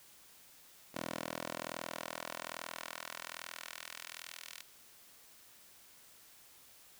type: tone with high-pass filter sweep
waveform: 10% pulse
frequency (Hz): 41.2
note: E1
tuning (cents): 0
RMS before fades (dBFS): -45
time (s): 0.94-4.63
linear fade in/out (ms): 10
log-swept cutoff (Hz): 330 to 2700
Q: 0.8
effects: white hiss -60 dBFS RMS until 6.99 s